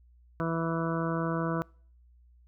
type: harmonic tone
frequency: 164.81 Hz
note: E3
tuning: in tune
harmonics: 1 / 2 / 3 / 4 / 6 / 7 / 8 / 9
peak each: -31 / -34 / -36 / -37 / -39 / -39 / -40 / -41 dBFS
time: 0.4-1.62 s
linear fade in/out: 0 ms
effects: noise-tail reverb RT60 0.5 s tail -26 dB re dry + added 60 Hz sine -56 dBFS peak until 2.47 s